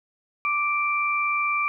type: tone pair together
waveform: sine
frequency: 1174.5 / 2349 Hz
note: D6 / D7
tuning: 0 / 0 cents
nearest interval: octave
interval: 1200 cents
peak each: -24 dBFS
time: 0.45-1.68 s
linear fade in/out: 0 ms
effects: none